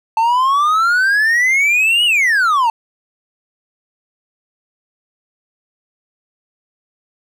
triangle exponential two-way sweep, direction up then down, 880 to 2960 to 880 Hz, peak -9 dBFS, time 0.17-2.7 s, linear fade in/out 2 ms, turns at 2.05 s, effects none

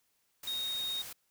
sine tone in noise, 3727 Hz, A#7, 1 cent flat, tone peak -33 dBFS, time 0.47-1.02 s, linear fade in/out 5 ms, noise white, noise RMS -45 dBFS, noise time 0.43-1.13 s, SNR +9 dB, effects white hiss -75 dBFS RMS until 1.3 s

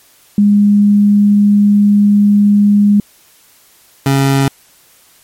sine / 25% pulse tone pair in turn, 204.9 / 137.01 Hz, G#3 / C#3, -23 / -20 cents, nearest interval perfect fifth, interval 697 cents, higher first, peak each -5 dBFS, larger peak neither, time 0.38-3 / 4.06-4.48 s, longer first, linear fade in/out 2 ms, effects white hiss -47 dBFS RMS until 5.23 s + MP3 64 kbps

